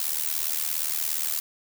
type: noise with amplitude modulation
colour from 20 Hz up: blue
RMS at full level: -24 dBFS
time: 0-1.4 s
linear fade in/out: 2 ms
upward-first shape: sine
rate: 77.2 Hz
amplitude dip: 85%
effects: none